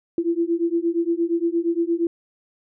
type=beating tone pair; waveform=sine; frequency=333.5 / 342.1 Hz; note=E4 / F4; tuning=+20 / -36 cents; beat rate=8.6 Hz; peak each=-22 dBFS; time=0.18-2.07 s; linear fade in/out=2 ms; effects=none